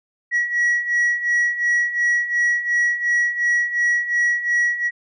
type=beating tone pair; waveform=sine; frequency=1919 / 1921.8 Hz; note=A#6 / B6; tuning=+50 / -48 cents; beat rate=2.8 Hz; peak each=-20 / -16 dBFS; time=0.31-4.91 s; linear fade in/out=50 ms; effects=tanh soft clip ceiling -14 dBFS